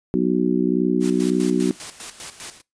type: harmonic tone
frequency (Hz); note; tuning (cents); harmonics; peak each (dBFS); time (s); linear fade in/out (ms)
61.9; B1; +5; 3 / 4 / 5 / 6; -22 / -22 / -22 / -22; 0.14-1.71; 0
type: noise with tremolo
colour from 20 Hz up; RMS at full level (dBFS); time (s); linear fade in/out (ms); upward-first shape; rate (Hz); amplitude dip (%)
white; -33; 1-2.62; 50; square; 5; 70
effects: noise-tail reverb RT60 0.2 s tail -22 dB re dry + resampled to 22050 Hz